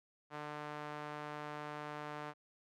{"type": "tone with band-pass filter", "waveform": "sawtooth", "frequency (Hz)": 149.2, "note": "D3", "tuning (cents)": 28, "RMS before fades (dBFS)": -45, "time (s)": [0.3, 2.34], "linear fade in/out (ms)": 50, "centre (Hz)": 1100, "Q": 1, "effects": []}